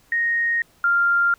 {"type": "tone pair in turn", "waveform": "sine", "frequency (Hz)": [1864.7, 1393.6], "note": ["A#6", "F6"], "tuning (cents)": [0, -4], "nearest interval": "perfect fourth", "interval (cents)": 504, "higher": "first", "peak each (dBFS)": [-18, -15], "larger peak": "second", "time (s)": [[0.12, 0.62], [0.84, 1.34]], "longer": "neither", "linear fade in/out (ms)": 2, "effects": ["pink hiss -57 dBFS RMS until 1.38 s"]}